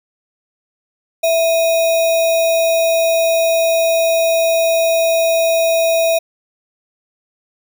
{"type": "tone with sample-and-hold", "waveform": "sine", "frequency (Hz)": 659.3, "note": "E5", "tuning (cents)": 0, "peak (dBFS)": -11, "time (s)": [1.23, 6.19], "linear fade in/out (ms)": 10, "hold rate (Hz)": 3150, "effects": []}